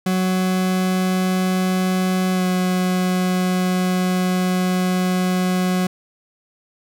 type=tone with pitch glide; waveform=40% pulse; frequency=185.4 to 183.16 Hz; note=F#3 to F#3; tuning=+4 to -17 cents; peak=-16 dBFS; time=0.06-5.87 s; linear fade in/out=5 ms; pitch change=-21 cents; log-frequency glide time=2.33-2.44 s; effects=none